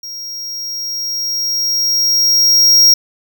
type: tone with level ramp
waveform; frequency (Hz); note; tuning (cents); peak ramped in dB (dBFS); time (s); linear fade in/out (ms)
square; 5600; F8; +4; -26 to -5; 0.03-2.94; 5
effects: none